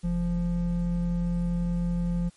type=tone pair together; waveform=triangle; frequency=43.71 / 173.4 Hz; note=F1 / F3; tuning=+2 / -12 cents; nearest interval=2 octaves; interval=2386 cents; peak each=-28 / -23 dBFS; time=0.03-2.3 s; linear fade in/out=20 ms; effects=white hiss -60 dBFS RMS until 2.36 s + MP3 48 kbps